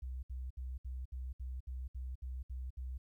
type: tone bursts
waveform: sine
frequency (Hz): 63.6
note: C2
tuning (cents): -48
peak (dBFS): -39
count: 11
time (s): 0.02-2.98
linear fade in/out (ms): 10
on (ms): 210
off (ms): 65
effects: 13-bit